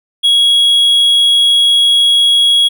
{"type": "tone", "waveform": "triangle", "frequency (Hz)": 3322, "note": "G#7", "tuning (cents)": 0, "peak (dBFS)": -5, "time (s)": [0.23, 2.69], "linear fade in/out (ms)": 20, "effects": []}